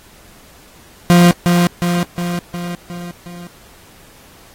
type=tone with echo; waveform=40% pulse; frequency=174.61 Hz; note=F3; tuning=in tune; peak=-5 dBFS; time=1.1-1.31 s; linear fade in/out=0 ms; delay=360 ms; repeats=6; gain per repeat=-4 dB; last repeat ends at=3.47 s; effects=pink hiss -45 dBFS RMS until 4.54 s + AAC 48 kbps